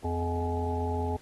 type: harmonic tone with a mistuned harmonic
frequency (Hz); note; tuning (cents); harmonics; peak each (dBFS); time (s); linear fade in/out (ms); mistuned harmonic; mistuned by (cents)
84.8; E2; +50; 1 / 3 / 5 / 7 / 9 / 10; -30 / -36 / -34 / -42 / -41 / -35; 0.04-1.17; 10; 7; +86
effects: pink hiss -57 dBFS RMS until 1.21 s + AAC 32 kbps